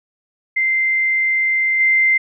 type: tone with level steps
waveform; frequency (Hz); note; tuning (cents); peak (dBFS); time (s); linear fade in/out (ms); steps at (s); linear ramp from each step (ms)
sine; 2084; C7; -7; -14 / -11; 0.56-2.18; 10; 1.79; 20
effects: none